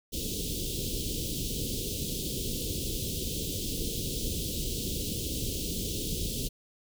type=band-stop noise; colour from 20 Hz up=pink; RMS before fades=-33 dBFS; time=0.12-6.49 s; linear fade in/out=20 ms; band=490 to 3000 Hz; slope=48 dB/octave; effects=none

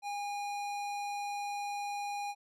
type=tone with hard clipping; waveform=sine; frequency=815 Hz; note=G#5; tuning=33 cents flat; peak=-37 dBFS; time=0.02-2.35 s; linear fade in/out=50 ms; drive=17 dB; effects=none

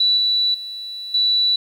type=tone with level steps; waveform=sine; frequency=3951 Hz; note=B7; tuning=in tune; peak=-13 / -15 / -28 / -14 dBFS; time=0-1.56 s; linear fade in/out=5 ms; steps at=0.17 / 0.54 / 1.14 s; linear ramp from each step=5 ms; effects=8-bit

